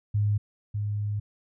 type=tone pair in turn; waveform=sine; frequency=103.83 / 103.83 Hz; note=G#2 / G#2; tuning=0 / 0 cents; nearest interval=unison; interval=0 cents; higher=neither; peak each=-21 / -26 dBFS; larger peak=first; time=0.14-0.38 / 0.74-1.2 s; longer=second; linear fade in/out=10 ms; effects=none